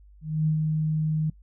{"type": "tone with ADSR envelope", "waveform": "sine", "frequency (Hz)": 155.56, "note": "D#3", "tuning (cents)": 0, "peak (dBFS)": -19, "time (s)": [0.21, 1.3], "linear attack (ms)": 260, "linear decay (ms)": 96, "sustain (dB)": -3, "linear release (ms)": 5, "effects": ["noise-tail reverb RT60 0.1 s tail -23 dB re dry", "added 50 Hz sine -49 dBFS peak until 1.42 s"]}